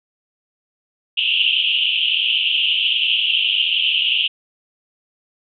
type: band-pass noise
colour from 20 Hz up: white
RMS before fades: -18 dBFS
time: 1.17-4.28 s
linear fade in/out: 10 ms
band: 2700 to 3200 Hz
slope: 96 dB/octave
effects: none

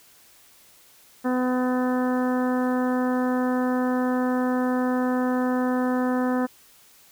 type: harmonic tone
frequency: 252.3 Hz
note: B3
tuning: 37 cents sharp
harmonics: 1 / 2 / 3 / 4 / 5 / 6 / 7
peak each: -22 / -28 / -32 / -34 / -36 / -38 / -39 dBFS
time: 1.24-6.47 s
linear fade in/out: 20 ms
effects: white hiss -54 dBFS RMS until 7.11 s

